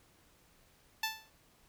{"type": "tone with exponential decay", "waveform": "10% pulse", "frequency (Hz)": 880, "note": "A5", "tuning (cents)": 0, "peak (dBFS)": -21, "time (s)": [1.03, 1.3], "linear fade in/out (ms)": 5, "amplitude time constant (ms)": 58, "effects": ["pink hiss -66 dBFS RMS until 1.68 s"]}